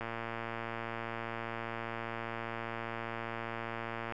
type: click train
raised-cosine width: 0.5 ms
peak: -23 dBFS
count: 474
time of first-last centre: 0.01-4.123 s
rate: 115 Hz
effects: none